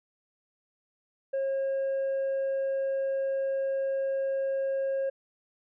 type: tone with tanh clipping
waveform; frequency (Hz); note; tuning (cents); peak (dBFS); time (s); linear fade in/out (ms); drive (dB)
triangle; 541; C#5; -42; -27; 1.33-5.1; 10; 7
effects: none